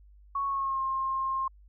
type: tone with pitch glide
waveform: sine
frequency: 1108 to 1064.7 Hz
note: C#6 to C6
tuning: -1 to +30 cents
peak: -27 dBFS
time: 0.35-1.48 s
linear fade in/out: 5 ms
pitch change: -69 cents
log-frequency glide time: 0.46-0.81 s
effects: added 50 Hz sine -52 dBFS peak until 1.68 s